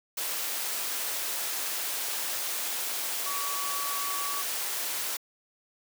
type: tone in noise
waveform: sine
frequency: 1136 Hz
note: C#6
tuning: 42 cents sharp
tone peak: -34 dBFS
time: 3.26-4.42 s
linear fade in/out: 5 ms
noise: white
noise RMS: -32 dBFS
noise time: 0.17-5.17 s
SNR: -5 dB
effects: high-pass 400 Hz 12 dB/octave